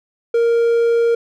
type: tone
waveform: triangle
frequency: 466.2 Hz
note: A#4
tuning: in tune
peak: -10 dBFS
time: 0.34-1.15 s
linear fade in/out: 5 ms
effects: none